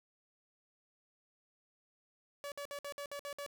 sawtooth tone bursts, 571 Hz, D5, 49 cents flat, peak -37 dBFS, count 8, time 2.44-3.463 s, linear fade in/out 0 ms, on 78 ms, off 57 ms, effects none

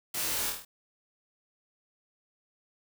white noise with echo, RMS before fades -34 dBFS, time 0.14-0.5 s, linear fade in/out 5 ms, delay 25 ms, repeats 6, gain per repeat -3 dB, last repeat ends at 0.65 s, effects none

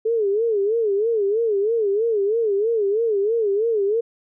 sine tone with vibrato, 428.2 Hz, A4, 47 cents flat, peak -17 dBFS, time 0.05-4.01 s, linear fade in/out 10 ms, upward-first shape sine, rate 3.1 Hz, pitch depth 150 cents each way, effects none

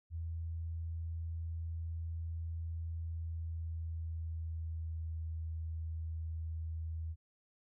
sine tone with pitch glide, 82.41 to 80.76 Hz, E2 to E2, 0 to -35 cents, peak -37 dBFS, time 0.1-7.16 s, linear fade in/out 50 ms, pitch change -35 cents, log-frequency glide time 2.96-5.17 s, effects none

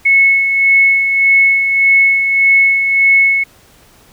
sine tone with tremolo, 2196 Hz, C#7, 17 cents flat, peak -5 dBFS, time 0.05-3.44 s, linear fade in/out 10 ms, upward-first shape sine, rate 1.7 Hz, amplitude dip 50%, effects pink hiss -46 dBFS RMS until 4.12 s

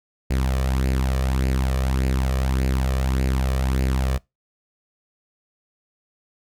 sawtooth tone with flanger, 65.41 Hz, C2, in tune, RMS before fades -21 dBFS, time 0.3-4.18 s, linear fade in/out 10 ms, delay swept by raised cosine 0.42 to 1.72 ms, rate 1.7 Hz, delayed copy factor +0.55, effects noise-tail reverb RT60 0.2 s tail -23 dB re dry + MP3 96 kbps

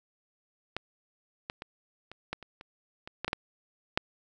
clicks, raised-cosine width 0.3 ms, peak -16 / -18 / -23 / -28 / -17 / -29 / -29 / -25 / -16 / -15 / -13 / -8 dBFS, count 12, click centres 0.766 / 1.499 / 1.621 / 2.116 / 2.33 / 2.427 / 2.611 / 3.075 / 3.246 / 3.28 / 3.331 / 3.975 s, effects none

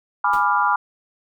sine chord, G# diminished seventh, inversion none, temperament equal with one note detuned, 830.6 / 987.8 / 1184.9 / 1396.9 Hz, G#5 / B5 / D6 / F6, 0 / 0 / +15 / 0 cents, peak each -22 / -20 / -21 / -22 dBFS, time 0.24-0.76 s, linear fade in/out 5 ms
pink noise with exponential decay, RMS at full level -33 dBFS, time 0.33-0.51 s, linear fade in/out 5 ms, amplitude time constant 38 ms
effects none

